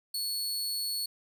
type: tone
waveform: sawtooth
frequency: 4400 Hz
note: C#8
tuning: 14 cents flat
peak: -28 dBFS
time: 0.14-1.06 s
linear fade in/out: 5 ms
effects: none